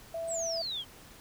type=tone; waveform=sine; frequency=662 Hz; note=E5; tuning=7 cents sharp; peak=-33 dBFS; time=0.14-0.62 s; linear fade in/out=5 ms
type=exponential sweep; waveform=sine; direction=down; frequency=8372 to 3047 Hz; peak=-33 dBFS; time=0.27-0.85 s; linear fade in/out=50 ms
effects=pink hiss -53 dBFS RMS until 1.2 s